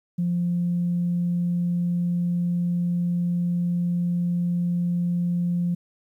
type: tone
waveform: sine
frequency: 174.61 Hz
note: F3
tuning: in tune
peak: -20 dBFS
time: 0.18-5.75 s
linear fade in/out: 10 ms
effects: tanh soft clip ceiling -16 dBFS + 10-bit